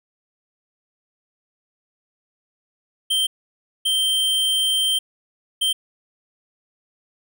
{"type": "tone bursts at uneven times", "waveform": "square", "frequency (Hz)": 3136, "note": "G7", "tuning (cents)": 0, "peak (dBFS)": -18, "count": 3, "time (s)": [[3.1, 3.27], [3.85, 4.99], [5.61, 5.73]], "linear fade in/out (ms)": 10, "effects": []}